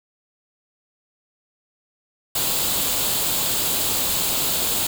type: noise with comb filter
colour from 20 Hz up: white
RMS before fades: -22 dBFS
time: 2.35-4.87 s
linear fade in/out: 5 ms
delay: 0.26 ms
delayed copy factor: +0.5
effects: none